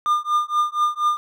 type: tone with tremolo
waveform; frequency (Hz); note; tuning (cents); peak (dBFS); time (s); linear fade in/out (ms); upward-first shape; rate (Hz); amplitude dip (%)
triangle; 1206; D6; +46; -12; 0.06-1.17; 0; triangle; 4.2; 100
effects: none